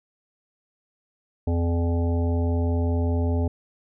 harmonic tone, 85 Hz, F2, 46 cents flat, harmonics 1 / 3 / 5 / 7 / 9 / 10, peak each -21 / -28 / -32 / -35 / -40 / -42 dBFS, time 1.47-3.48 s, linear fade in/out 5 ms, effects none

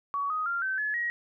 sine tone with pitch steps, 1128 / 1251.6 / 1388.7 / 1540.9 / 1709.7 / 1897.1 Hz, C#6 / D#6 / F6 / G6 / G#6 / A#6, +30 / +10 / -10 / -30 / +50 / +30 cents, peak -27 dBFS, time 0.14-1.1 s, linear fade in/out 0 ms, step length 160 ms, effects none

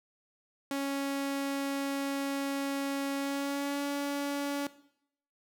sawtooth tone with pitch glide, 277.2 to 283.8 Hz, C#4 to C#4, 0 to +41 cents, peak -27 dBFS, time 0.71-4.67 s, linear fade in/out 2 ms, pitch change +41 cents, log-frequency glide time 3.17-3.82 s, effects noise-tail reverb RT60 0.7 s tail -17 dB re dry

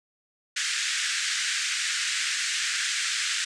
pink band-pass noise, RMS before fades -28 dBFS, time 0.56-3.45 s, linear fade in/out 10 ms, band 1500 to 8500 Hz, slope 48 dB/octave, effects none

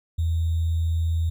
sine tone with sample-and-hold, 82.41 Hz, E2, in tune, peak -20 dBFS, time 0.18-1.3 s, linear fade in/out 10 ms, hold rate 3675 Hz, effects none

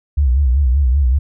sine tone with vibrato, 66.6 Hz, C2, 31 cents sharp, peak -10 dBFS, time 0.17-1.19 s, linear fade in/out 10 ms, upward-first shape sine, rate 5.2 Hz, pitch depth 160 cents each way, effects none

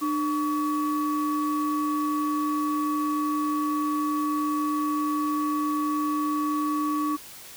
sine tone pair together, 300 / 1132.6 Hz, D4 / C#6, +37 / +37 cents, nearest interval octave + major seventh, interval 2300 cents, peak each -24 / -26 dBFS, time 0.01-7.17 s, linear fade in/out 20 ms, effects tanh soft clip ceiling -18 dBFS + white hiss -44 dBFS RMS until 7.56 s

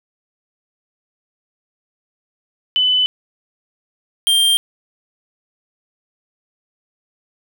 sine / square tone pair in turn, 3007 / 3180 Hz, F#7 / G7, +27 / +24 cents, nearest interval minor second, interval 97 cents, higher second, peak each -12 dBFS, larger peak neither, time 2.76-3.06 / 4.27-4.57 s, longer neither, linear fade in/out 0 ms, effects none

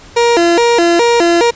30% pulse tone with vibrato, 401.5 Hz, G4, 41 cents sharp, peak -5 dBFS, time 0.16-1.51 s, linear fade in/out 10 ms, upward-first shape square, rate 2.4 Hz, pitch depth 280 cents each way, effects pink hiss -38 dBFS RMS until 1.55 s + resampled to 16000 Hz

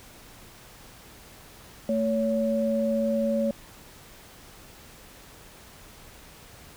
sine tone pair together, 223 / 562 Hz, A3 / C#5, +23 / +24 cents, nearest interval octave + major third, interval 1601 cents, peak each -25 dBFS, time 1.89-3.51 s, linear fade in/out 2 ms, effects pink hiss -49 dBFS RMS until 6.76 s

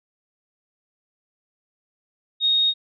sine tone, 3729 Hz, A#7, in tune, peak -16 dBFS, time 2.4-2.74 s, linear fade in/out 50 ms, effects none

